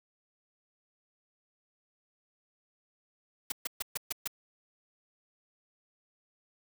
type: noise bursts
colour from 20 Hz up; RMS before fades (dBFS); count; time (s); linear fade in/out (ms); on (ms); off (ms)
white; -33; 6; 3.5-4.276; 5; 21; 130
effects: none